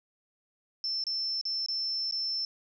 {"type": "tone with dropouts", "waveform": "sine", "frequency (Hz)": 5330, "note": "E8", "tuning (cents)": 18, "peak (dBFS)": -29, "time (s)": [0.84, 2.45], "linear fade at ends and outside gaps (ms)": 1, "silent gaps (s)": [[1.039, 1.067], [1.413, 1.453], [1.662, 1.685], [2.111, 2.123]], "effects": []}